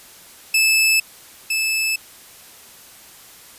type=tone pair in turn; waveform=sawtooth; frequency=2618 / 2618 Hz; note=E7 / E7; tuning=-13 / -13 cents; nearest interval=unison; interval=0 cents; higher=neither; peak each=-10 / -15 dBFS; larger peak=first; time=0.54-1 / 1.5-1.96 s; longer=neither; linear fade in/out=5 ms; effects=white hiss -44 dBFS RMS until 3.58 s + resampled to 32000 Hz